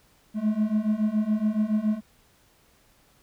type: beating tone pair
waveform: triangle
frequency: 210.1 / 217.2 Hz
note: G#3 / A3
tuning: +20 / -22 cents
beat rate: 7.1 Hz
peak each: -24 / -22 dBFS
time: 0.34-2.01 s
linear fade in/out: 50 ms
effects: pink hiss -61 dBFS RMS until 3.22 s